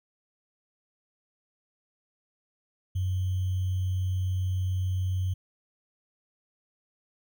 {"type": "tone with sample-and-hold", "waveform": "sine", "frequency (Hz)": 92.7, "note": "F#2", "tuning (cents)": 4, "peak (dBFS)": -25, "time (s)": [2.95, 5.34], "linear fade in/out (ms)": 10, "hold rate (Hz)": 3150, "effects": []}